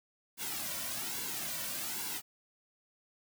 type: noise with flanger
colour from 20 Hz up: white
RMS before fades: -38 dBFS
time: 0.37-2.22 s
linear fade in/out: 50 ms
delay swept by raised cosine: 1.6 to 2.44 ms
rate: 1.2 Hz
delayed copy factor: -0.75
effects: none